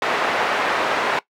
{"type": "band-pass noise", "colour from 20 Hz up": "pink", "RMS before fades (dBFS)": -21, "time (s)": [0.02, 1.19], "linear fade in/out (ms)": 2, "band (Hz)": [560, 2100], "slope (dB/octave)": 12, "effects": ["noise-tail reverb RT60 0.1 s tail -18 dB re dry"]}